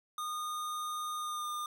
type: tone with pitch glide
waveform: square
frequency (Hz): 1226 to 1209.8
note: D#6 to D#6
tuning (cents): -26 to -49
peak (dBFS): -36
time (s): 0.18-1.66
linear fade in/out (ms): 2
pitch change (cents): -23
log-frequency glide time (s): 1.18-1.46
effects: none